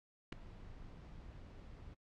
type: noise with ADSR envelope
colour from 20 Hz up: brown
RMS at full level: -30 dBFS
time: 0.32-1.95 s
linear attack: 7 ms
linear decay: 3 ms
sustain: -23 dB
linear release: 22 ms
effects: noise-tail reverb RT60 0.1 s tail -23 dB re dry + low-pass 5000 Hz 12 dB/octave